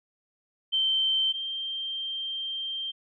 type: tone pair in turn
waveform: sine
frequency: 3115 / 3160 Hz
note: G7 / G7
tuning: -12 / +13 cents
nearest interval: unison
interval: 25 cents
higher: second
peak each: -22 / -30 dBFS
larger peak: first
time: 0.72-1.33 / 1.33-2.92 s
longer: second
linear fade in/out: 20 ms
effects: none